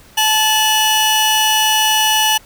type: tone pair together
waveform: sawtooth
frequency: 868.2 / 2938 Hz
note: A5 / F#7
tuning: -23 / -13 cents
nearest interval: octave + major sixth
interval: 2110 cents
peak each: -11 dBFS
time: 0.17-2.38 s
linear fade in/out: 10 ms
effects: pink hiss -45 dBFS RMS until 2.45 s